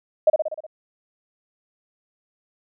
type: tone with echo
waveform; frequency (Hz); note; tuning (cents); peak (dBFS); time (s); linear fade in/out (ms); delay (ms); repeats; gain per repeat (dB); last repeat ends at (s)
sine; 622.3; D#5; 0; -10; 0.27-0.3; 5; 61; 6; -4; 0.666
effects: none